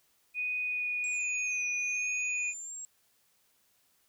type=tone with vibrato; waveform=sine; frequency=2475 Hz; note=D#7; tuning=10 cents flat; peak=-30 dBFS; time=0.34-2.54 s; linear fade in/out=50 ms; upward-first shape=sine; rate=1.2 Hz; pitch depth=9 cents each way
type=linear two-way sweep; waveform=sine; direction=down then up; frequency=7610 to 5920 to 7610 Hz; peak=-39 dBFS; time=1.04-2.85 s; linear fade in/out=0 ms; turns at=1.67 s
effects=white hiss -70 dBFS RMS until 4.08 s